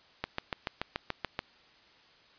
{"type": "click train", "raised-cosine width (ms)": 0.3, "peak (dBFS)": -15, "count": 9, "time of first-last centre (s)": [0.24, 1.391], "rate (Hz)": 6.95, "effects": ["white hiss -60 dBFS RMS until 2.38 s", "resampled to 11025 Hz"]}